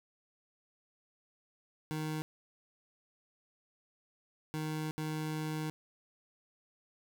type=tone bursts at uneven times; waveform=25% pulse; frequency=155.3 Hz; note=D#3; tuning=3 cents flat; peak=-31 dBFS; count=3; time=1.91-2.22 / 4.54-4.91 / 4.98-5.7 s; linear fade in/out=0 ms; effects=none